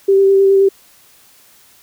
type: tone with vibrato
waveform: sine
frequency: 390.7 Hz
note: G4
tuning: 6 cents flat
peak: -7 dBFS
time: 0.08-0.69 s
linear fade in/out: 10 ms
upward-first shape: square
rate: 9.5 Hz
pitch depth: 11 cents each way
effects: white hiss -48 dBFS RMS until 1.82 s